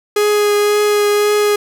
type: tone with vibrato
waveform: 45% pulse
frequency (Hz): 415.3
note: G#4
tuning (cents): 0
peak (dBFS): -11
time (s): 0.16-1.56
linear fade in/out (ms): 5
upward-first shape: triangle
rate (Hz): 1.9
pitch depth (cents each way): 13
effects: none